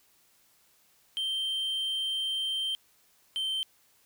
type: tone pair in turn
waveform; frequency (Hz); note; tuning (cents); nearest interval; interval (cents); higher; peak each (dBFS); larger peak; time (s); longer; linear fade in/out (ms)
triangle; 3136 / 3114; G7 / G7; 0 / -12; unison; 12; first; -27; neither; 1.17-2.75 / 3.36-3.63; first; 0
effects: white hiss -65 dBFS RMS until 4.05 s